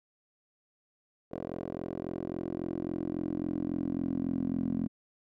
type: tone with band-pass filter sweep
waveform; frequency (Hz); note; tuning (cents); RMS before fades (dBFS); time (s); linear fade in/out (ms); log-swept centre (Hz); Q
10% pulse; 43.65; F1; 0; -34; 1.31-4.88; 20; 450 to 240; 4.2
effects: none